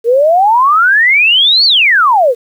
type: exponential two-way sweep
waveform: sine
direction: up then down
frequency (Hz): 449.1 to 4600 to 449.1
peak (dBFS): -5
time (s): 0.04-2.35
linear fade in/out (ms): 50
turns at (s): 1.65
effects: 7-bit